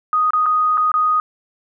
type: tone with dropouts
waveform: sine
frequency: 1244.5 Hz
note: D#6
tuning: in tune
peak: -13 dBFS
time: 0.13-1.2 s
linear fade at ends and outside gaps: 1 ms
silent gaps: 0.306-0.334 / 0.459-0.463 / 0.773-0.778 / 0.917-0.94 s
effects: none